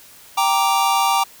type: chord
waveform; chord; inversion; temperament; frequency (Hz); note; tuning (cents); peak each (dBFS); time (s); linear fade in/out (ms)
square; G minor; none; equal; 784 / 932.3 / 1174.7; G5 / Bb5 / D6; 0 / 0 / 0; -20 / -20 / -21; 0.37-1.24; 10
effects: white hiss -45 dBFS RMS until 1.4 s